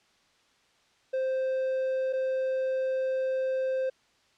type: tone pair in turn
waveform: triangle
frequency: 523.3 / 523.3 Hz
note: C5 / C5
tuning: 0 / 0 cents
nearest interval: unison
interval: 0 cents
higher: neither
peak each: -24 dBFS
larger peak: neither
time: 1.13-2.13 / 2.13-3.9 s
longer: second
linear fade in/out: 10 ms
effects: white hiss -65 dBFS RMS until 4.37 s + low-pass 5000 Hz 12 dB/octave